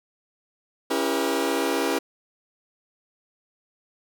sawtooth chord, C# diminished seventh, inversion none, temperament just, 277.2 / 332.6 / 399.1 / 479 Hz, C#4 / E4 / G4 / Bb4, 0 / +16 / +31 / +47 cents, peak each -24 dBFS, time 0.9-1.99 s, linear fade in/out 10 ms, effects none

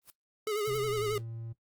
white noise with exponential growth, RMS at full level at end -45 dBFS, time 0.02-0.1 s, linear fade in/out 0 ms, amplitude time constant 16 ms
square tone with vibrato, 421.5 Hz, G#4, 26 cents sharp, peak -30 dBFS, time 0.47-1.18 s, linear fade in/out 2 ms, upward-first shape sine, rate 11 Hz, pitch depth 63 cents each way
violet noise bursts, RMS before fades -43 dBFS, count 3, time 0.58-0.771 s, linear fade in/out 5 ms, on 21 ms, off 64 ms
triangle tone with pitch glide, 129.1 to 114.35 Hz, C3 to A#2, -23 to -33 cents, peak -36 dBFS, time 0.67-1.53 s, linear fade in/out 10 ms, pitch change -210 cents, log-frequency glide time 0.83-1.02 s
effects noise-tail reverb RT60 0.1 s tail -19 dB re dry + Opus 24 kbps

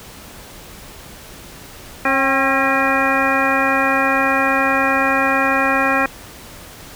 harmonic tone with a mistuned harmonic, 270.5 Hz, C#4, 42 cents flat, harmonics 1 / 2 / 3 / 4 / 5 / 6 / 7 / 9, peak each -22 / -22 / -22 / -22 / -22 / -22 / -22 / -22 dBFS, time 2.05-6.06 s, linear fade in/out 2 ms, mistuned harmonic 3, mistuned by -45 cents, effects pink hiss -38 dBFS RMS until 6.95 s

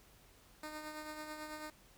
10% pulse tone with tremolo, 306.1 Hz, D#4, 28 cents flat, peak -34 dBFS, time 0.63-1.7 s, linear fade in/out 2 ms, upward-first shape triangle, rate 9.1 Hz, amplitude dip 50%, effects added 44 Hz sine -69 dBFS peak until 1.97 s + pink hiss -64 dBFS RMS until 1.97 s

